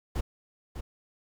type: noise with echo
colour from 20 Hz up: brown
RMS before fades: -29 dBFS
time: 0.15-0.21 s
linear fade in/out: 10 ms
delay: 600 ms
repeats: 1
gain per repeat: -8 dB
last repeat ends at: 0.81 s
effects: none